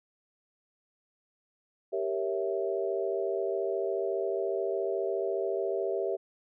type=chord; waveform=sine; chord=G diminished seventh; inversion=none; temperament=equal; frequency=392 / 466.2 / 554.4 / 659.3 Hz; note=G4 / Bb4 / Db5 / Fb5; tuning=0 / 0 / 0 / 0 cents; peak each=-31 / -35 / -36 / -34 dBFS; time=1.92-6.17 s; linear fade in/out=20 ms; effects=none